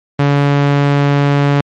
sawtooth tone, 142.5 Hz, C#3, 48 cents sharp, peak -5 dBFS, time 0.19-1.61 s, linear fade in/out 5 ms, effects low-pass 3000 Hz 12 dB/octave + MP3 64 kbps

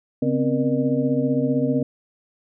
sine tone cluster, 138.7 / 252.1 / 267.6 / 471.7 / 604 Hz, C#3 / B3 / C4 / A#4 / D5, +1 / +36 / +39 / +20 / +48 cents, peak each -26 / -22 / -23 / -26 / -29 dBFS, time 0.22-1.83 s, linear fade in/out 5 ms, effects none

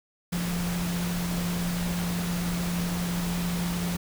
sine tone in noise, 174.61 Hz, F3, in tune, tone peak -27 dBFS, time 0.32-3.97 s, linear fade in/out 10 ms, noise pink, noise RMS -34 dBFS, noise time 0.32-3.97 s, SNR +4 dB, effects none

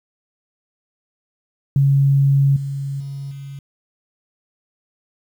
sine tone with level steps, 138.59 Hz, C#3, in tune, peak -11 / -22 / -26 / -30 dBFS, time 1.76-3.59 s, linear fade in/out 2 ms, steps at 2.56 / 3 / 3.31 s, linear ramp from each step 5 ms, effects 8-bit

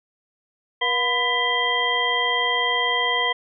sine tone cluster, 481.5 / 716 / 1004 / 1988 / 3188 Hz, B4 / F5 / B5 / B6 / G7, -44 / +43 / +28 / +11 / +28 cents, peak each -29 / -30 / -25 / -23 / -24 dBFS, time 0.81-3.33 s, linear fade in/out 10 ms, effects none

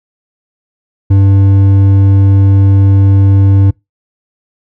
triangle tone with hard clipping, 98 Hz, G2, in tune, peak -5 dBFS, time 1.1-3.71 s, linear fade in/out 10 ms, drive 10 dB, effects noise-tail reverb RT60 0.2 s tail -25 dB re dry

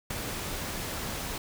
pink noise with ADSR envelope, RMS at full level -31 dBFS, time 0.1-1.38 s, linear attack 7 ms, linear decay 6 ms, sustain -4 dB, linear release 3 ms, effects none

